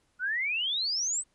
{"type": "exponential sweep", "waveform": "sine", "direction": "up", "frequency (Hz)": [1423, 8370], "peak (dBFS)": -27, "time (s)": [0.19, 1.24], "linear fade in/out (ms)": 50, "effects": ["pink hiss -71 dBFS RMS until 1.34 s", "resampled to 24000 Hz"]}